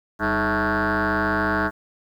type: tone with frequency modulation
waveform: sine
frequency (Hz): 880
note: A5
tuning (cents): 0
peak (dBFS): -17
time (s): 0.19-1.71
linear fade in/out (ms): 50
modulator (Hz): 114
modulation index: 6.7
effects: tanh soft clip ceiling -17 dBFS + 9-bit